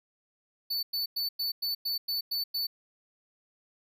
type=tone bursts; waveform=square; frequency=4492 Hz; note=C#8; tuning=22 cents sharp; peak=-29 dBFS; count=9; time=0.7-2.67 s; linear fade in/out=10 ms; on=130 ms; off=100 ms; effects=none